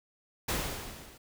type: noise with level ramp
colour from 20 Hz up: pink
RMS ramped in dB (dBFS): -29 to -54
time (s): 0.48-1.18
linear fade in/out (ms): 10
effects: none